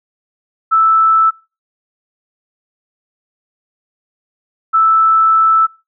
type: tone pair in turn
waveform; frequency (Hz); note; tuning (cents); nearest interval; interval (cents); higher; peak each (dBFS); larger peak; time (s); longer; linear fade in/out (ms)
sine; 1317 / 1317; E6 / E6; -2 / -2; unison; 0; neither; -7; neither; 0.71-1.31 / 4.73-5.67; second; 20
effects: noise-tail reverb RT60 0.3 s tail -23 dB re dry